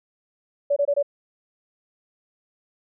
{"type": "tone bursts", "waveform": "sine", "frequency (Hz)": 571, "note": "D5", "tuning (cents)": -49, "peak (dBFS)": -17, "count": 4, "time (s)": [0.7, 1.028], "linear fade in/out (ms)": 10, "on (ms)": 64, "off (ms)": 24, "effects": []}